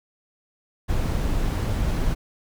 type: noise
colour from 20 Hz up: brown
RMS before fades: -23 dBFS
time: 0.88-2.15 s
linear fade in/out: 20 ms
effects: none